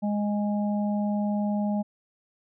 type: harmonic tone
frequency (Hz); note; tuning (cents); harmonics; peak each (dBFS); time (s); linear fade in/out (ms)
206.8; G#3; -7; 1 / 3 / 4; -24 / -34 / -36; 0.02-1.83; 20
effects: none